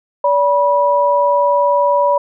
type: tone pair together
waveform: sine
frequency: 575.2 / 975 Hz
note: D5 / B5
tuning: -36 / -23 cents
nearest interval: major sixth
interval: 913 cents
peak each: -13 dBFS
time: 0.24-2.18 s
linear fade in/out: 5 ms
effects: none